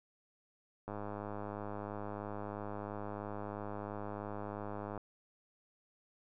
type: click train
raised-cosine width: 1 ms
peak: -28 dBFS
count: 423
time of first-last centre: 0.88-4.977 s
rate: 103 Hz
effects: none